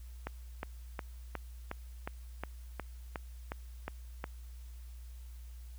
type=click train; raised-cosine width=0.5 ms; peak=-22 dBFS; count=12; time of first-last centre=0.27-4.241 s; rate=2.77 Hz; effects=added 60 Hz sine -45 dBFS peak until 5.78 s + white hiss -64 dBFS RMS until 5.78 s